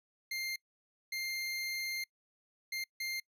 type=tone bursts at uneven times; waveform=25% pulse; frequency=2106 Hz; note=C7; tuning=11 cents sharp; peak=-32 dBFS; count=4; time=0.31-0.56 / 1.12-2.04 / 2.72-2.84 / 3-3.2 s; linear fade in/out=5 ms; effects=noise-tail reverb RT60 0.1 s tail -25 dB re dry + resampled to 32000 Hz